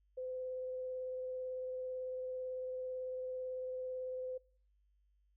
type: tone with vibrato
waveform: sine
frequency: 511 Hz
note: C5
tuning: 41 cents flat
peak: -39 dBFS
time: 0.17-4.38 s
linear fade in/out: 10 ms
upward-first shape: sine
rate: 18 Hz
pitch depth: 10 cents each way
effects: noise-tail reverb RT60 0.5 s tail -24 dB re dry + added 50 Hz sine -70 dBFS peak until 5.36 s